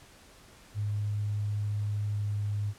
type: tone with pitch glide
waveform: sine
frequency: 103.83 to 103.17 Hz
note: G#2 to G#2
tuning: 0 to -11 cents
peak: -28 dBFS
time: 0.74-2.74 s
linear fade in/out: 50 ms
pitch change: -11 cents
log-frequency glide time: 2.1-2.26 s
effects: pink hiss -55 dBFS RMS until 2.78 s + low-pass 11000 Hz 12 dB/octave